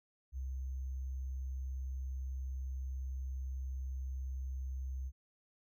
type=tone with sample-and-hold; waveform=sine; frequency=65.6 Hz; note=C2; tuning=5 cents sharp; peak=-37 dBFS; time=0.32-5.12 s; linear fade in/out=50 ms; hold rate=6300 Hz; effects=none